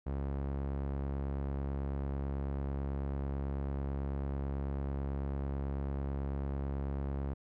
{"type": "tone with low-pass filter", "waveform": "sawtooth", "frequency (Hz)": 69.1, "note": "C#2", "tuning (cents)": -5, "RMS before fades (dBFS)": -36, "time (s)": [0.06, 7.34], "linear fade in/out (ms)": 10, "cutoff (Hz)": 1100, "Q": 0.56, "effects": []}